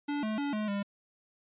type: tone with pitch steps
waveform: square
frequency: 289.7 / 216.3 / 285.2 / 213 / 201.1 Hz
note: D4 / A3 / C#4 / G#3 / G3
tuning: -24 / -29 / +49 / +44 / +44 cents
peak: -31 dBFS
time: 0.08-0.83 s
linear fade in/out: 10 ms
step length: 150 ms
effects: resampled to 8000 Hz